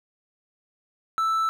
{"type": "tone", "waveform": "triangle", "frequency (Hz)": 1320, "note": "E6", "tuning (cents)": 2, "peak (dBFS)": -19, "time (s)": [1.18, 1.49], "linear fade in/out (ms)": 0, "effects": []}